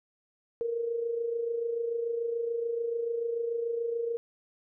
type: tone with amplitude modulation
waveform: sine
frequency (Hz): 466.2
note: A#4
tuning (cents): 0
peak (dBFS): -26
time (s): 0.61-4.17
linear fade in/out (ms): 0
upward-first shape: sine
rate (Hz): 26.9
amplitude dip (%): 55
effects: none

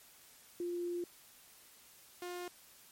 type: tone pair in turn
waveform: sine / sawtooth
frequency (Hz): 349.2 / 355.3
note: F4 / F4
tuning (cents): 0 / +30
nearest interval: unison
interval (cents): 30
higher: second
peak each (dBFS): -35 / -37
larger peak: first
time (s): 0.6-1.04 / 2.22-2.48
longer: first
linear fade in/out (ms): 2
effects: white hiss -60 dBFS RMS until 2.91 s + MP3 64 kbps

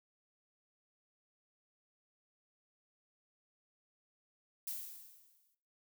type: noise with exponential decay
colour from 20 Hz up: violet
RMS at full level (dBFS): -39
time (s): 4.67-5.55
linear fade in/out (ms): 5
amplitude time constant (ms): 190
effects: noise-tail reverb RT60 0.5 s tail -17 dB re dry

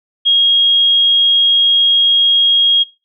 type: tone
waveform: sine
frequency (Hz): 3271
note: G#7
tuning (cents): -27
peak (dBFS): -8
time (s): 0.25-2.84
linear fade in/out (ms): 20
effects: noise-tail reverb RT60 0.3 s tail -20 dB re dry

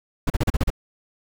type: noise bursts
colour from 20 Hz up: brown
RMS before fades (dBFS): -19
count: 7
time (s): 0.27-0.703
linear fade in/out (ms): 5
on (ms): 31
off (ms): 36
effects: none

